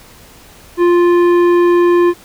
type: tone with tanh clipping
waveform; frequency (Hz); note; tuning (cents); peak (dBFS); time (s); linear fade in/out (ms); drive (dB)
triangle; 349.2; F4; 0; -9; 0.77-2.14; 50; 16
effects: pink hiss -41 dBFS RMS until 2.24 s